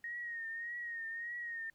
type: tone with vibrato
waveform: sine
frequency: 1864.7 Hz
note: A#6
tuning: in tune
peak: -39 dBFS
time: 0.04-1.7 s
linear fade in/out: 2 ms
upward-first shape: triangle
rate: 1.7 Hz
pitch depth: 61 cents each way
effects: pink hiss -75 dBFS RMS until 1.74 s